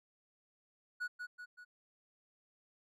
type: tone with echo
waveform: triangle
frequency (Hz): 1465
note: F#6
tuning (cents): -18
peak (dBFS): -34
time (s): 1-1.08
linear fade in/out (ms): 20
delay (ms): 190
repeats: 3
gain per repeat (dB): -5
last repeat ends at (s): 1.65
effects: none